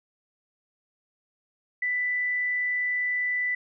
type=tone; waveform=sine; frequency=1985 Hz; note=B6; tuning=8 cents sharp; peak=-24 dBFS; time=1.82-3.55 s; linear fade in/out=5 ms; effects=none